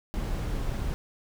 brown noise, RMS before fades -30 dBFS, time 0.14-0.94 s, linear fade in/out 0 ms, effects none

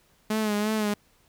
sawtooth tone with vibrato, 212.4 Hz, G#3, 39 cents sharp, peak -20 dBFS, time 0.3-0.94 s, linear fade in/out 5 ms, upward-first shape sine, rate 2.9 Hz, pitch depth 50 cents each way, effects pink hiss -63 dBFS RMS until 1.28 s

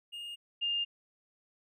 triangle / sine tone pair in turn, 2838 / 2814 Hz, F7 / F7, +27 / +12 cents, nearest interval unison, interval 15 cents, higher first, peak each -38 / -29 dBFS, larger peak second, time 0.12-0.36 / 0.61-0.85 s, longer neither, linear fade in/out 20 ms, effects none

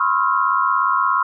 sine tone cluster, 1008 / 1085 / 1279 / 1385 Hz, B5 / C#6 / D#6 / F6, +35 / -37 / +47 / -15 cents, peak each -22 / -18 / -22 / -21 dBFS, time 0-1.23 s, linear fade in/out 5 ms, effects none

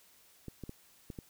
clicks, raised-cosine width 3 ms, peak -29 dBFS, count 5, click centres 0.483 / 0.637 / 0.694 / 1.102 / 1.188 s, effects white hiss -63 dBFS RMS until 1.29 s

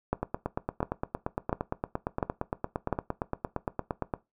two click trains, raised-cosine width 1 ms, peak -12 / -15 dBFS, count 5 / 35, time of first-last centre 0.13-2.927 / 0.23-4.138 s, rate 1.43 / 8.7 Hz, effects noise-tail reverb RT60 0.2 s tail -18 dB re dry

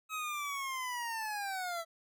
25% pulse linear sweep, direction down, 1282 to 655 Hz, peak -32 dBFS, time 0.09-1.85 s, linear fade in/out 50 ms, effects none

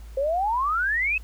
sine exponential sweep, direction up, 521 to 2637 Hz, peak -21 dBFS, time 0.17-1.18 s, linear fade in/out 5 ms, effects added 55 Hz sine -38 dBFS peak until 1.23 s + pink hiss -55 dBFS RMS until 1.23 s

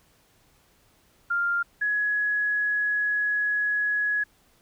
sine tone pair in turn, 1396.9 / 1679.9 Hz, F6 / G#6, 0 / +19 cents, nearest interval minor third, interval 319 cents, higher second, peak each -22 dBFS, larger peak neither, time 1.3-1.63 / 1.81-4.24 s, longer second, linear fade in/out 10 ms, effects pink hiss -62 dBFS RMS until 4.61 s

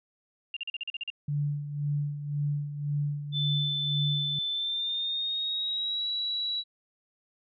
sine tone bursts, 2794 Hz, F7, in tune, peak -31 dBFS, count 9, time 0.54-1.102 s, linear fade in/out 2 ms, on 26 ms, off 41 ms
sine tone with tremolo, 145.6 Hz, D3, 15 cents flat, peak -25 dBFS, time 1.28-4.39 s, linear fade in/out 5 ms, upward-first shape sine, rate 1.9 Hz, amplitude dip 65%
sine tone with pitch glide, 3525 to 3911 Hz, A7 to B7, +2 to -18 cents, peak -28 dBFS, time 3.32-6.64 s, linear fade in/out 50 ms, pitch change +180 cents, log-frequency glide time 4.52-6.08 s
effects none

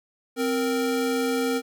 square tone pair together, 261.5 / 466.2 Hz, C4 / A#4, -1 / 0 cents, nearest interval minor seventh, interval 1001 cents, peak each -26 dBFS, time 0.36-1.62 s, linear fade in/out 50 ms, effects none

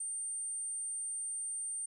sine tone, 8830 Hz, C#9, 8 cents flat, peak -36 dBFS, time 0-1.86 s, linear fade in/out 5 ms, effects none

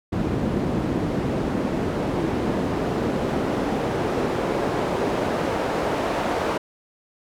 pink noise with band-pass filter sweep, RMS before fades -24 dBFS, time 0.12-6.58 s, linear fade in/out 10 ms, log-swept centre 220 to 590 Hz, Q 0.89, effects none

